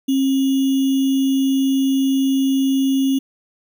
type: tone with sample-and-hold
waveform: sine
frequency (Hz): 269.1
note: C4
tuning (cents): +49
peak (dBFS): -14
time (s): 0.08-3.19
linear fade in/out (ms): 10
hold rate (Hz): 3150
effects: none